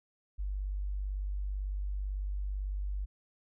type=tone; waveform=sine; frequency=49 Hz; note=G1; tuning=in tune; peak=-32 dBFS; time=0.38-3.06 s; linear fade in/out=20 ms; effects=none